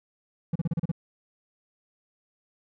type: tone bursts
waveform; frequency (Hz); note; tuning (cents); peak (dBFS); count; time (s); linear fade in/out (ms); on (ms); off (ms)
triangle; 165.4; E3; +6; -21; 7; 0.53-0.916; 5; 26; 34
effects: none